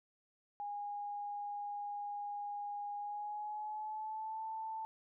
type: tone with pitch glide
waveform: sine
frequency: 820 to 883.9 Hz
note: G#5 to A5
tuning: -22 to +8 cents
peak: -39 dBFS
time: 0.6-4.85 s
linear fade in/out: 0 ms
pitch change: +130 cents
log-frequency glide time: 2.97-4.44 s
effects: none